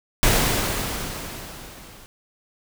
pink noise with level ramp, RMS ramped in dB -17 to -46 dBFS, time 0.23-2.06 s, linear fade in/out 0 ms, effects none

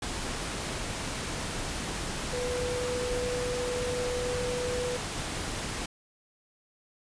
sine tone in noise, 493.9 Hz, B4, in tune, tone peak -30 dBFS, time 2.33-4.97 s, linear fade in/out 5 ms, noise pink, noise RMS -34 dBFS, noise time 0.02-5.86 s, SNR +1 dB, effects resampled to 22050 Hz

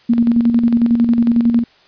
sine tone with tremolo, 234.6 Hz, A#3, 11 cents sharp, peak -8 dBFS, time 0.09-1.64 s, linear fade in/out 10 ms, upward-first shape square, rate 11 Hz, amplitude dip 50%, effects white hiss -50 dBFS RMS until 1.87 s + resampled to 11025 Hz

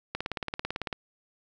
click train, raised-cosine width 0.3 ms, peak -15 dBFS, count 15, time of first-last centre 0.15-0.928 s, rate 18 Hz, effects none

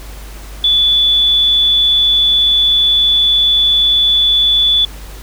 sine tone, 3458 Hz, A7, 31 cents flat, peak -8 dBFS, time 0.64-4.85 s, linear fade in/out 2 ms, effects added 50 Hz sine -28 dBFS peak until 5.22 s + pink hiss -36 dBFS RMS until 5.22 s

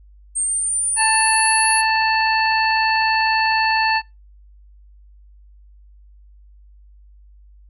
sine linear sweep, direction up, 8560 to 10548 Hz, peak -18 dBFS, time 0.35-1.82 s, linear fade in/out 20 ms
harmonic tone, 884 Hz, A5, 8 cents sharp, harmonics 1 / 2 / 3 / 5, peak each -18 / -21 / -23 / -25 dBFS, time 0.96-4.02 s, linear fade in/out 50 ms
effects noise-tail reverb RT60 0.2 s tail -20 dB re dry + added 50 Hz sine -44 dBFS peak until 7.69 s

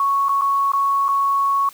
sine tone with dropouts, 1108.7 Hz, C#6, in tune, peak -15 dBFS, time 0-1.69 s, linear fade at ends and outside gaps 2 ms, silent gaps 0.285-0.292 / 0.412-0.418 / 0.719-0.734 / 1.083-1.088 s, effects white hiss -45 dBFS RMS until 1.73 s + high-pass 150 Hz 12 dB/octave

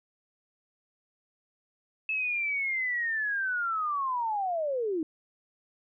sine linear sweep, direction down, 2615 to 301.9 Hz, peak -27 dBFS, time 2.09-5.03 s, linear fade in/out 2 ms, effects none

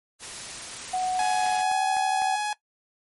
white noise, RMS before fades -37 dBFS, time 0.19-1.65 s, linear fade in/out 50 ms
sine tone with pitch glide, 740 to 766.1 Hz, F#5 to G5, 0 to -40 cents, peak -23 dBFS, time 0.93-2.36 s, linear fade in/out 10 ms, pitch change +60 cents, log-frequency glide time 1.56-1.78 s
sawtooth tone, 839 Hz, G#5, 17 cents sharp, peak -22 dBFS, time 1.19-2.53 s, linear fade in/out 2 ms
click train, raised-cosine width 0.5 ms, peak -25 dBFS, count 5, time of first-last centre 1.21-2.22 s, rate 3.96 Hz
effects noise-tail reverb RT60 0.1 s tail -18 dB re dry + MP3 48 kbps

